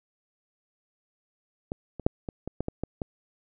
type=clicks; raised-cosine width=2 ms; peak=-18 / -23 / -6 / -20 / -20 / -15 / -16 / -16 / -17 dBFS; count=9; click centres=1.719 / 1.997 / 2.065 / 2.288 / 2.476 / 2.606 / 2.684 / 2.836 / 3.018 s; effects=none